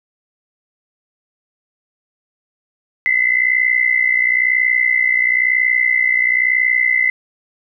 sine tone pair together, 2008 / 2069 Hz, B6 / C7, +28 / -20 cents, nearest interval minor second, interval 52 cents, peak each -15 dBFS, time 3.06-7.1 s, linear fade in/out 0 ms, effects none

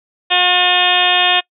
harmonic tone, 359.5 Hz, F#4, 50 cents flat, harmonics 1 / 2 / 3 / 4 / 5 / 6 / 7 / 8 / 9 / 10, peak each -27 / -17 / -23 / -25 / -20 / -28 / -18 / -18 / -17 / -18 dBFS, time 0.3-1.41 s, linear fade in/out 20 ms, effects noise-tail reverb RT60 0.1 s tail -24 dB re dry

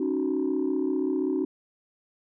sine tone cluster, 272.1 / 307.4 / 372.8 Hz, C#4 / D#4 / F#4, -32 / -21 / +13 cents, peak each -27 dBFS, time 0-1.45 s, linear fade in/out 5 ms, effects tanh soft clip ceiling -18 dBFS

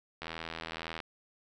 click train, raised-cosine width 0.3 ms, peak -22 dBFS, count 65, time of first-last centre 0.22-1.002 s, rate 81.8 Hz, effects none

